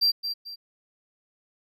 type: tone with echo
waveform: triangle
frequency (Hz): 4718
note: D8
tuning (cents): +7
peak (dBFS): -17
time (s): 0.01-0.12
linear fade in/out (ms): 20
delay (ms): 220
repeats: 2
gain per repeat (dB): -9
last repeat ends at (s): 0.56
effects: none